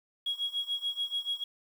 sine tone with tremolo, 3311 Hz, G#7, 6 cents flat, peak -26 dBFS, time 0.26-1.44 s, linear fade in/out 5 ms, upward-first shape sine, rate 6.9 Hz, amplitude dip 90%, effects tanh soft clip ceiling -25 dBFS + 9-bit

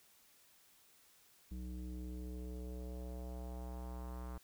square tone with low-pass filter sweep, 61.74 Hz, B1, in tune, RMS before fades -45 dBFS, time 1.51-4.38 s, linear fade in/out 5 ms, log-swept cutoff 250 to 1200 Hz, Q 2.2, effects white hiss -67 dBFS RMS until 4.43 s

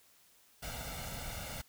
pink noise with comb filter, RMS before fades -42 dBFS, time 0.62-1.62 s, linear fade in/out 10 ms, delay 1.4 ms, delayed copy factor +0.75, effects white hiss -65 dBFS RMS until 1.68 s

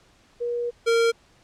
sine / square tone pair in turn, 478.4 / 461.8 Hz, A#4 / A#4, +45 / -16 cents, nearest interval minor second, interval 61 cents, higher first, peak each -24 / -18 dBFS, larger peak second, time 0.4-0.71 / 0.86-1.12 s, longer first, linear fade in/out 20 ms, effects pink hiss -58 dBFS RMS until 1.43 s + low-pass 7000 Hz 12 dB/octave

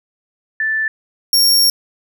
sine / sawtooth tone pair in turn, 1760 / 5531 Hz, A6 / F8, 0 / -18 cents, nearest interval octave + minor sixth, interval 1982 cents, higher second, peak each -15 / -7 dBFS, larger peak second, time 0.6-0.88 / 1.33-1.7 s, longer second, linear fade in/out 2 ms, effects none

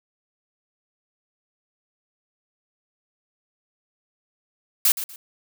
blue noise with echo, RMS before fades -17 dBFS, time 4.85-4.92 s, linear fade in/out 2 ms, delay 120 ms, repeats 2, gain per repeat -12 dB, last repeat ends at 5.16 s, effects none

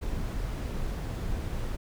brown noise, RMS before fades -32 dBFS, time 0.01-1.77 s, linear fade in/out 20 ms, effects none

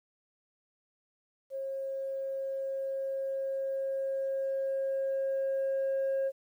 sine tone with level ramp, 540 Hz, C#5, 45 cents flat, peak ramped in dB -33 to -25 dBFS, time 1.5-6.32 s, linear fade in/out 50 ms, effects tanh soft clip ceiling -26 dBFS + 11-bit

